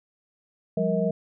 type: tone cluster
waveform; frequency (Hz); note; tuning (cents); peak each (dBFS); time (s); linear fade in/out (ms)
sine; 175.5 / 198.8 / 467 / 639; F3 / G3 / A#4 / D#5; +9 / +25 / +3 / +46; -27; 0.77-1.11; 5
effects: none